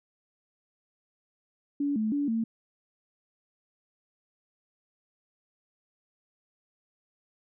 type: tone with pitch steps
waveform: sine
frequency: 285.4 / 217.1 / 287 / 226 Hz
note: D4 / A3 / D4 / A3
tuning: -49 / -23 / -40 / +47 cents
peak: -25 dBFS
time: 1.8-2.44 s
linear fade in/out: 5 ms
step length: 160 ms
effects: none

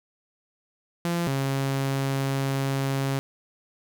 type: tone pair in turn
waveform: sawtooth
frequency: 171.5 / 136.28 Hz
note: F3 / C#3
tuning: -31 / -29 cents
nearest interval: major third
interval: 398 cents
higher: first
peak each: -20 dBFS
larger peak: neither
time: 1.05-1.27 / 1.27-3.19 s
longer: second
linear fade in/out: 0 ms
effects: none

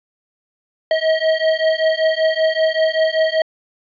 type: beating tone pair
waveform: square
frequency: 635 / 640.2 Hz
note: D#5 / D#5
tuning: +35 / +49 cents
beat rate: 5.2 Hz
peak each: -18 dBFS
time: 0.91-3.42 s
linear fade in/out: 2 ms
effects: resampled to 11025 Hz + 9-bit

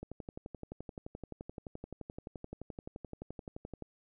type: click train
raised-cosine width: 2 ms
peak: -29 dBFS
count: 45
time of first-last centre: 0.03-3.823 s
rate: 11.6 Hz
effects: none

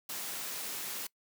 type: high-pass noise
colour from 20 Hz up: white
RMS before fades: -39 dBFS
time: 0.09-1.07 s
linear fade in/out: 5 ms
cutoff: 160 Hz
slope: 12 dB/octave
effects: noise-tail reverb RT60 0.1 s tail -23 dB re dry

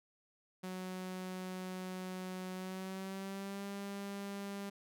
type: tone with pitch glide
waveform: sawtooth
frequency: 185 to 199.43 Hz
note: F#3 to G3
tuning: 0 to +30 cents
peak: -37 dBFS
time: 0.63-4.7 s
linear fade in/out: 10 ms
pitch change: +130 cents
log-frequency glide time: 2.53-3.66 s
effects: none

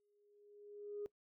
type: tone with exponential growth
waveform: sine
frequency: 412.2 Hz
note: G#4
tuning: 13 cents flat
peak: -39 dBFS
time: 0-1.06 s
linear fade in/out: 0 ms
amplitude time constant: 230 ms
effects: noise-tail reverb RT60 0.1 s tail -21 dB re dry + tanh soft clip ceiling -35 dBFS

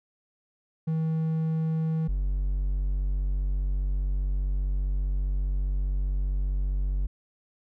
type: tone pair in turn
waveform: triangle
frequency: 160 / 47.57 Hz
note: D#3 / F#1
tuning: +49 / +49 cents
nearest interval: octave + major sixth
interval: 2100 cents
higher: first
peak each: -22 dBFS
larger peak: neither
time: 0.87-2.08 / 2.08-7.07 s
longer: second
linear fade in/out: 10 ms
effects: none

